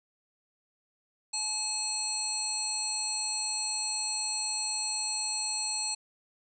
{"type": "harmonic tone", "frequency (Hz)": 856, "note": "A5", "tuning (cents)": -48, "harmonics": [1, 3, 5, 7, 9, 10], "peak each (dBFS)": [-42, -42, -34, -44, -34, -37], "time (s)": [1.33, 5.95], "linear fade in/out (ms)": 10, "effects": []}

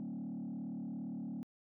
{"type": "tone with frequency modulation", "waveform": "sine", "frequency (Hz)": 225.7, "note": "A3", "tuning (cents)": 44, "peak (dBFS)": -37, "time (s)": [0, 1.43], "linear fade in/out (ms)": 0, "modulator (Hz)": 37.4, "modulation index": 1.4, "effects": ["tanh soft clip ceiling -37 dBFS"]}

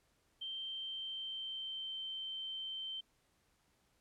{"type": "tone with pitch glide", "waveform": "sine", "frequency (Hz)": [3136, 3109], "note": ["G7", "G7"], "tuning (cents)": [0, -15], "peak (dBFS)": -40, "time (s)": [0.41, 3.01], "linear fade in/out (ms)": 10, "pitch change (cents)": -15, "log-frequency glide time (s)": [0.61, 1.99], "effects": ["pink hiss -75 dBFS RMS until 4 s", "low-pass 12000 Hz 12 dB/octave"]}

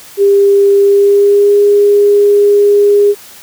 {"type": "tone with pitch glide", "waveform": "sine", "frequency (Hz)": [399.7, 408.6], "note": ["G4", "G#4"], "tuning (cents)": [34, -28], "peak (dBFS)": -4, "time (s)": [0.17, 3.15], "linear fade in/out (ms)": 50, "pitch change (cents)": 38, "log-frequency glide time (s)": [0.81, 1.61], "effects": ["white hiss -35 dBFS RMS until 3.42 s", "high-pass 60 Hz 12 dB/octave"]}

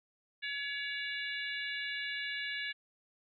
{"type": "harmonic tone with a mistuned harmonic", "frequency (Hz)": 565, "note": "C#5", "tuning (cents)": 33, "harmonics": [3, 4, 5, 6, 7], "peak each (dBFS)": [-39, -41, -43, -45, -46], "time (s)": [0.42, 2.73], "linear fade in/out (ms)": 20, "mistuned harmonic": 6, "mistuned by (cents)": 50, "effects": []}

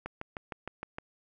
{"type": "click train", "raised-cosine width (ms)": 0.5, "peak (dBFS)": -22, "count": 7, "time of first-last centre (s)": [0.06, 0.984], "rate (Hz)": 6.49, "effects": []}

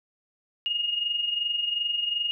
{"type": "tone with amplitude modulation", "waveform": "sine", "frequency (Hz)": 2856, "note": "F7", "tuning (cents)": 38, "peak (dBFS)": -22, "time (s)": [0.66, 2.31], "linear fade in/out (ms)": 0, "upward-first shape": "sine", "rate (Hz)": 22.7, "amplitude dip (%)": 60, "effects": []}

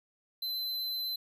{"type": "tone", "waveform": "square", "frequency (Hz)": 4054, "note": "B7", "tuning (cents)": 45, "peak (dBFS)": -33, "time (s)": [0.42, 1.16], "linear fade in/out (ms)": 5, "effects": []}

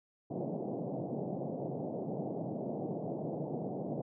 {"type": "band-pass noise", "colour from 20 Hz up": "pink", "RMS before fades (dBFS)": -38, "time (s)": [0.3, 4.02], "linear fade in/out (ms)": 10, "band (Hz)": [130, 740], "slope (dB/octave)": 48, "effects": []}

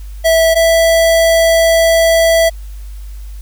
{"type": "tone pair in turn", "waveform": "square", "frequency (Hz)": [654, 659.3], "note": ["E5", "E5"], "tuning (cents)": [-14, 0], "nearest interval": "unison", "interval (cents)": 14, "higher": "second", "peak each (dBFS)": -8, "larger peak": "neither", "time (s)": [[0.24, 0.55], [0.55, 2.5]], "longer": "second", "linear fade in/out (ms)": 20, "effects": ["added 50 Hz sine -25 dBFS peak until 3.41 s", "white hiss -46 dBFS RMS until 3.41 s"]}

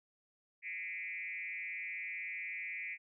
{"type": "tone with frequency modulation", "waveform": "sine", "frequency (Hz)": 2200, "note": "C#7", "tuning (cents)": -14, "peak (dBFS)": -39, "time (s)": [0.62, 2.98], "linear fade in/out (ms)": 50, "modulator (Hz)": 171, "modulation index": 1.5, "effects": []}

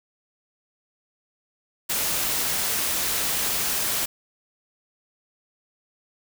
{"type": "noise", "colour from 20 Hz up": "white", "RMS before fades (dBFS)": -25, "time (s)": [1.89, 4.06], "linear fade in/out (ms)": 10, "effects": []}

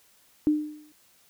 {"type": "tone with exponential decay", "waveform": "sine", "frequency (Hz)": 302.1, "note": "D4", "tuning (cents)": 49, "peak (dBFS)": -16, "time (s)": [0.47, 0.92], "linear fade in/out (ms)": 0, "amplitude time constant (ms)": 97, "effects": ["white hiss -61 dBFS RMS until 1.29 s"]}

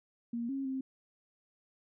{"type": "tone with pitch steps", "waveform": "sine", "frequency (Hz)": [235, 271.8, 264.4], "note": ["A#3", "C#4", "C4"], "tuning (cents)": [14, -34, 18], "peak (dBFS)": -33, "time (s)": [0.33, 0.81], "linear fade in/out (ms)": 5, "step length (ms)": 160, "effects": []}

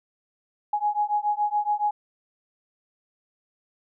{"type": "beating tone pair", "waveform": "sine", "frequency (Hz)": [830.6, 837.7], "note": ["G#5", "G#5"], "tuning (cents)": [0, 15], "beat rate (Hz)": 7.1, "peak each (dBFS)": -25, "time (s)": [0.73, 1.91], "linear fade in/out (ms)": 5, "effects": []}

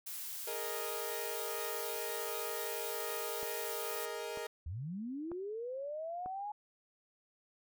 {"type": "noise", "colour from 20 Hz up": "blue", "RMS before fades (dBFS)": -43, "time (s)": [0.06, 4.06], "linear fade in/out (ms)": 10}
{"type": "chord", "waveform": "sawtooth", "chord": "Ab suspended second", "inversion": "none", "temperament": "equal", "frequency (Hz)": [415.3, 466.2, 622.3], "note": ["Ab4", "Bb4", "Eb5"], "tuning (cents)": [0, 0, 0], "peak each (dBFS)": [-40, -38, -41], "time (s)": [0.47, 4.47], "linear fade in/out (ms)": 5}
{"type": "click train", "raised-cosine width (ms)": 1, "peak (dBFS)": -32, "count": 4, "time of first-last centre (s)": [3.43, 6.26], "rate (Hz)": 1.06}
{"type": "linear sweep", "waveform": "sine", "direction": "up", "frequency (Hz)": [70, 845], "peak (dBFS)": -38, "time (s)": [4.66, 6.52], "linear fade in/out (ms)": 5}
{"effects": []}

